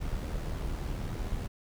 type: noise with amplitude modulation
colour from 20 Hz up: brown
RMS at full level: -32 dBFS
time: 0-1.48 s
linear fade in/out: 20 ms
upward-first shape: sine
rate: 79 Hz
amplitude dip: 45%
effects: none